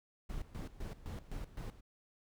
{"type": "noise with tremolo", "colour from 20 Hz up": "brown", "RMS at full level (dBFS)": -42, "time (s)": [0.29, 1.81], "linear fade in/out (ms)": 10, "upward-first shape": "square", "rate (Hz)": 3.9, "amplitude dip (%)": 80, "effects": []}